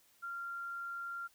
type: tone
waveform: sine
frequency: 1385 Hz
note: F6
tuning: 15 cents flat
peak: -39 dBFS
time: 0.22-1.28 s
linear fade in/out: 20 ms
effects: white hiss -68 dBFS RMS until 1.34 s